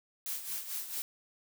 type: noise with tremolo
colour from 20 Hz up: blue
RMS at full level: -36 dBFS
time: 0.26-1.02 s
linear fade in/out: 0 ms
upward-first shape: sine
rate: 4.5 Hz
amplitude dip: 65%
effects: none